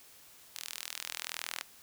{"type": "tone with high-pass filter sweep", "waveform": "sawtooth", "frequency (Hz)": 41, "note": "E1", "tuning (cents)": -9, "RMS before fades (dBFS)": -42, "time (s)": [0.55, 1.62], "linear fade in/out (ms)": 10, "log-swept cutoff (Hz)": [3800, 1800], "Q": 0.74, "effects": ["white hiss -57 dBFS RMS until 1.82 s"]}